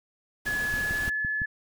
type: noise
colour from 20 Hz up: pink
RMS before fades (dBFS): -37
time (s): 0.45-1.1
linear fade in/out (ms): 10
type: tone with pitch glide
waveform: sine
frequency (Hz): 1700 to 1719.8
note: G#6 to A6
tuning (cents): +40 to -40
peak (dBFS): -26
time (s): 0.46-1.46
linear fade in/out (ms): 10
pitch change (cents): +20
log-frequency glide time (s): 0.82-1.13
type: click train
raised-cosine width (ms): 5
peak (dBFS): -23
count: 5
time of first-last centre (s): 0.74-1.418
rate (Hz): 5.9
effects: none